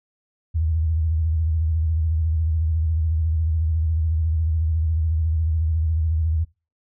sine tone with vibrato, 80 Hz, D#2, 49 cents sharp, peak -18 dBFS, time 0.54-6.45 s, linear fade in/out 20 ms, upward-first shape square, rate 14 Hz, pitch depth 64 cents each way, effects noise-tail reverb RT60 0.3 s tail -23 dB re dry

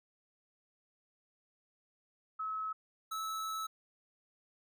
sine / square tone pair in turn, 1290 / 1304.2 Hz, E6 / E6, -38 / -19 cents, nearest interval unison, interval 19 cents, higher second, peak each -35 / -37 dBFS, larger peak first, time 2.39-2.73 / 3.11-3.67 s, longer second, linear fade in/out 10 ms, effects none

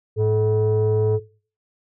sine tone pair together, 106.78 / 432.1 Hz, G#2 / A4, +49 / -31 cents, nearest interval 2 octaves, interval 2420 cents, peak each -17 dBFS, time 0.16-1.2 s, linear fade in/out 50 ms, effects noise-tail reverb RT60 0.4 s tail -19 dB re dry + tanh soft clip ceiling -13 dBFS

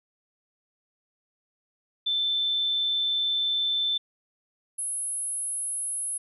sine tone pair in turn, 3537 / 10620 Hz, A7 / E9, +8 / +12 cents, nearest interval octave + perfect fifth, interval 1904 cents, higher second, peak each -23 / -28 dBFS, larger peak first, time 2.06-3.98 / 4.78-6.18 s, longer first, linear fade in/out 10 ms, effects none

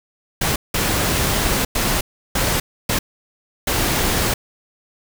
pink noise bursts at uneven times, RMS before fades -19 dBFS, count 6, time 0.41-0.56 / 0.74-1.65 / 1.75-2.01 / 2.35-2.6 / 2.89-2.99 / 3.67-4.34 s, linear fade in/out 5 ms, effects none

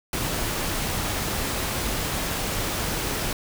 pink noise, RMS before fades -27 dBFS, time 0.13-3.33 s, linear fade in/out 2 ms, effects none

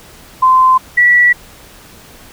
sine tone pair in turn, 1034 / 1947.3 Hz, C6 / B6, -21 / -25 cents, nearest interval major seventh, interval 1096 cents, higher second, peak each -5 dBFS, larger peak neither, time 0.42-0.78 / 0.97-1.33 s, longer neither, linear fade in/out 10 ms, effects pink hiss -39 dBFS RMS until 2.32 s

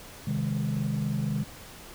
sine tone cluster, 132 / 155.8 / 206.1 Hz, C3 / D#3 / G#3, +16 / +3 / -13 cents, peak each -29 dBFS, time 0.27-1.44 s, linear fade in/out 5 ms, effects tanh soft clip ceiling -21 dBFS + pink hiss -46 dBFS RMS until 1.94 s

